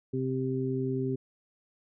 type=harmonic tone; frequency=130.81 Hz; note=C3; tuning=in tune; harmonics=1 / 2 / 3; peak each=-32 / -32 / -32 dBFS; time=0.13-1.16 s; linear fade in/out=10 ms; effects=none